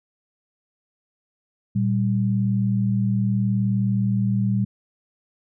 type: tone pair together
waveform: sine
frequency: 116.75 / 196 Hz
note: A#2 / G3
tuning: +3 / 0 cents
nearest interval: major sixth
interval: 897 cents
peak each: -21 dBFS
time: 1.75-4.65 s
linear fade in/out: 10 ms
effects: none